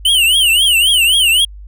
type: tone with vibrato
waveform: square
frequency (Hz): 2960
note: F#7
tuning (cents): 0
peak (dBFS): -9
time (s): 0.05-1.45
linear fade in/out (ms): 5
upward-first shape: triangle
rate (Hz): 3.8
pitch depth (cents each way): 210
effects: added 50 Hz sine -30 dBFS peak until 1.67 s